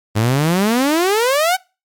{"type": "exponential sweep", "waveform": "sawtooth", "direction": "up", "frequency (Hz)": [102.3, 772], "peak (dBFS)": -9, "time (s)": [0.15, 1.57], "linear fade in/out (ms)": 20, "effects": ["noise-tail reverb RT60 0.3 s tail -25 dB re dry", "MP3 96 kbps"]}